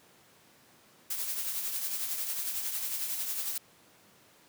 blue noise with tremolo, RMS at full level -32 dBFS, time 1.1-3.58 s, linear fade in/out 5 ms, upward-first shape triangle, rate 11 Hz, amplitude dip 50%, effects pink hiss -60 dBFS RMS until 4.48 s + high-pass 150 Hz 12 dB/octave

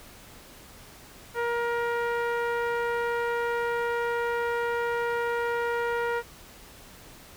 sawtooth tone with low-pass filter, 472.3 Hz, A#4, 23 cents sharp, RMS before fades -28 dBFS, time 1.34-6.23 s, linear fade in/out 50 ms, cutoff 1700 Hz, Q 1.7, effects pink hiss -49 dBFS RMS until 7.36 s

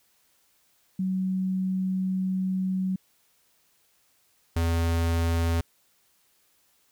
sine / square tone pair in turn, 187.5 / 83.52 Hz, F#3 / E2, +23 / +23 cents, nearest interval octave + major second, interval 1400 cents, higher first, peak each -24 / -23 dBFS, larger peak second, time 0.99-2.96 / 4.56-5.61 s, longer first, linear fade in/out 5 ms, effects white hiss -66 dBFS RMS until 6.91 s

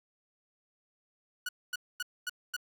sawtooth tone bursts, 1467 Hz, F#6, 15 cents flat, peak -29 dBFS, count 5, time 1.46-2.565 s, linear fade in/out 5 ms, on 29 ms, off 240 ms, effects none

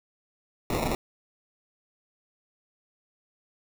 white noise with sample-and-hold, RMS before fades -28 dBFS, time 0.7-0.95 s, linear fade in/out 2 ms, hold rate 1575 Hz, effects none

